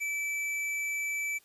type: tone with hard clipping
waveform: sine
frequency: 2313 Hz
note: D7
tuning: 27 cents flat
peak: -32 dBFS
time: 0-1.39 s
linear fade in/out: 20 ms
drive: 11 dB
effects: white hiss -63 dBFS RMS until 1.44 s + resampled to 32000 Hz